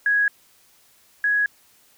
sine tone pair in turn, 1661 / 1668.3 Hz, G#6 / G#6, 0 / +7 cents, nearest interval unison, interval 7 cents, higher second, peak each -16 / -17 dBFS, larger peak first, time 0.06-0.28 / 1.24-1.46 s, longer neither, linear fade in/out 2 ms, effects white hiss -57 dBFS RMS until 1.97 s

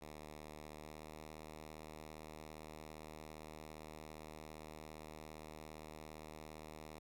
5% pulse tone with pitch glide, 76.2 to 77.49 Hz, D#2 to D#2, -36 to -7 cents, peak -39 dBFS, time 0.01-6.99 s, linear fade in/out 5 ms, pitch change +29 cents, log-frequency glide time 0.76-1.1 s, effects none

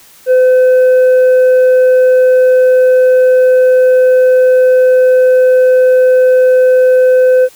triangle tone with tanh clipping, 510 Hz, C5, 44 cents flat, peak -5 dBFS, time 0.26-7.49 s, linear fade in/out 50 ms, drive 8 dB, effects white hiss -41 dBFS RMS until 7.55 s

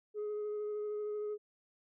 sine tone with vibrato, 420 Hz, G#4, 19 cents sharp, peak -33 dBFS, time 0.14-1.38 s, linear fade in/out 50 ms, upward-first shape sine, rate 13 Hz, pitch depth 13 cents each way, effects tanh soft clip ceiling -34 dBFS

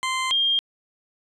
20% pulse / sine tone pair in turn, 1041 / 3211 Hz, C6 / G7, -9 / +41 cents, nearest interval octave + minor sixth, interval 1950 cents, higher second, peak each -18 dBFS, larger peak neither, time 0.03-0.31 / 0.31-0.59 s, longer neither, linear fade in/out 0 ms, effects resampled to 24000 Hz + 10-bit

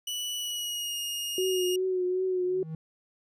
sawtooth tone with pitch glide, 2956 to 2850 Hz, F#7 to F7, -2 to +34 cents, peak -28 dBFS, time 0.07-1.76 s, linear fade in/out 5 ms, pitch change -64 cents, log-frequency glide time 0.36-0.97 s
sine tone with vibrato, 368.6 Hz, F#4, 7 cents flat, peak -25 dBFS, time 1.38-2.63 s, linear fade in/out 2 ms, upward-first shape triangle, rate 2.6 Hz, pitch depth 40 cents each way
triangle tone with exponential growth, 159.3 Hz, D#3, 41 cents sharp, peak -29 dBFS, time 2.34-2.75 s, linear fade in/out 2 ms, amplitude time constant 87 ms
effects resampled to 32000 Hz

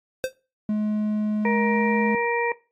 square tone with exponential decay, 520 Hz, C5, 11 cents flat, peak -19 dBFS, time 0.24-0.33 s, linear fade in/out 0 ms, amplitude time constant 19 ms
triangle tone with pitch glide, 212.1 to 214.3 Hz, G#3 to A3, +37 to -45 cents, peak -19 dBFS, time 0.69-2.15 s, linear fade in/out 2 ms, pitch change +18 cents, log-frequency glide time 1.61-1.9 s
harmonic tone, 471.6 Hz, A#4, 20 cents sharp, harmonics 1 / 2 / 4 / 5, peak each -24 / -25 / -29 / -30 dBFS, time 1.45-2.52 s, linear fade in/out 2 ms
effects noise-tail reverb RT60 0.3 s tail -19 dB re dry + AAC 48 kbps

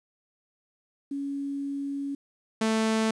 sine / sawtooth tone pair in turn, 279.7 / 221 Hz, C#4 / A3, +16 / +8 cents, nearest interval major third, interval 408 cents, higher first, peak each -29 / -19 dBFS, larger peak second, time 1.11-2.15 / 2.61-3.11 s, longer first, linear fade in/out 5 ms, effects resampled to 22050 Hz + 10-bit

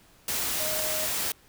sine tone in noise, 622.3 Hz, D#5, in tune, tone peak -34 dBFS, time 0.6-1.06 s, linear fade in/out 2 ms, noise white, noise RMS -29 dBFS, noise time 0.28-1.32 s, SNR -8 dB, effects pink hiss -58 dBFS RMS until 1.48 s

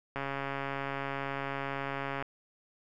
click train, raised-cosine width 0.5 ms, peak -20 dBFS, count 286, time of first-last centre 0.16-2.225 s, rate 138 Hz, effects none

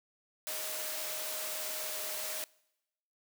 sine tone in noise, 622.3 Hz, D#5, in tune, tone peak -46 dBFS, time 0.47-2.44 s, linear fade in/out 0 ms, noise white, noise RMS -38 dBFS, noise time 0.47-2.44 s, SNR -11 dB, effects noise-tail reverb RT60 0.9 s tail -24 dB re dry + high-pass 400 Hz 12 dB/octave

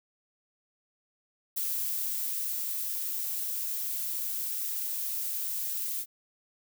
violet noise with ADSR envelope, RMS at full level -31 dBFS, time 1.56-6.06 s, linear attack 12 ms, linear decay 1100 ms, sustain -2 dB, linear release 58 ms, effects none

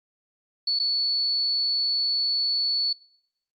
sine tone with dropouts, 4435 Hz, C#8, in tune, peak -21 dBFS, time 0.67-2.93 s, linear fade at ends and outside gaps 5 ms, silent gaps 0.79-0.797 s, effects noise-tail reverb RT60 0.8 s tail -26 dB re dry + Opus 48 kbps

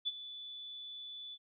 sine tone with ADSR envelope, 3472 Hz, A7, 24 cents flat, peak -30 dBFS, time 0.05-1.38 s, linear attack 25 ms, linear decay 33 ms, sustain -14 dB, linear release 47 ms, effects none

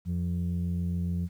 sine tone pair together, 87.31 / 174.61 Hz, F2 / F3, 0 / 0 cents, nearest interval octave, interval 1200 cents, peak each -28 dBFS, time 0.05-1.29 s, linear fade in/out 50 ms, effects tanh soft clip ceiling -23 dBFS + 10-bit

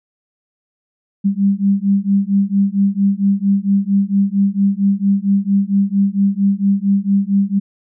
sine beating tone pair, 196 / 200.4 Hz, G3 / G3, 0 / +38 cents, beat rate 4.4 Hz, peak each -15 dBFS, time 1.24-7.6 s, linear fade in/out 20 ms, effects none

